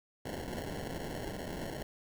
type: noise with sample-and-hold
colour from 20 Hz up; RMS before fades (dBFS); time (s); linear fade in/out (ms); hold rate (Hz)
violet; -40; 0.25-1.83; 5; 1225
effects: none